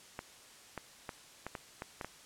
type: clicks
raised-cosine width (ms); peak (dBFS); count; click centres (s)
0.5; -24; 8; 0.191 / 0.777 / 1.092 / 1.466 / 1.552 / 1.821 / 2.012 / 2.046
effects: white hiss -56 dBFS RMS until 2.25 s + low-pass 9000 Hz 12 dB/octave